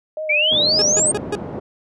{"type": "tone with vibrato", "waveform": "sine", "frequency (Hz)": 610, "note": "D#5", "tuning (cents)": -34, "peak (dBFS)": -23, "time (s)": [0.17, 1.11], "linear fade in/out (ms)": 2, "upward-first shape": "sine", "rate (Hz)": 3.9, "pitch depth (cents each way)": 45}
{"type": "exponential sweep", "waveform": "sine", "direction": "up", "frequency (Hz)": [2238, 8810], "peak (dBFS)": -14, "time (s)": [0.29, 1.12], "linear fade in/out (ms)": 10}
{"type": "band-pass noise", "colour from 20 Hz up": "pink", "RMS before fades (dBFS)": -29, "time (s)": [0.51, 1.6], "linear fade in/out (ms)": 10, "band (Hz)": [150, 560], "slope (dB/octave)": 12}
{"type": "tone bursts", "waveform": "40% pulse", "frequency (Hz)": 415.3, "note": "G#4", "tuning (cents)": 0, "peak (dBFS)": -19, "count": 4, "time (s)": [0.79, 1.352], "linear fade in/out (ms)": 0, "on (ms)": 28, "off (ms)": 150}
{"effects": ["resampled to 24000 Hz"]}